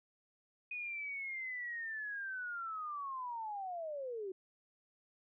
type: linear sweep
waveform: sine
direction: down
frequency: 2489 to 364.4 Hz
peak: -39 dBFS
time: 0.71-4.32 s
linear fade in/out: 5 ms
effects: none